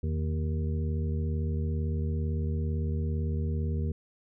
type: harmonic tone with a mistuned harmonic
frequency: 77.78 Hz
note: D#2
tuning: in tune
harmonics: 1 / 2 / 3 / 5 / 6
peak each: -28 / -34 / -38 / -42 / -44 dBFS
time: 0.03-3.92 s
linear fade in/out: 5 ms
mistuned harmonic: 1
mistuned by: +97 cents
effects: none